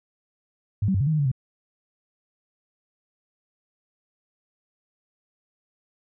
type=tone with pitch steps; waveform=sine; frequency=102.8 / 191.9 / 96.3 / 138.7 / 157.9 / 153.3 / 142.6 / 129.9 Hz; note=G#2 / G3 / G2 / C#3 / D#3 / D#3 / C#3 / C3; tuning=-17 / -37 / -30 / +1 / +26 / -25 / +49 / -12 cents; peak=-19 dBFS; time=0.82-1.316 s; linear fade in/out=5 ms; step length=62 ms; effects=none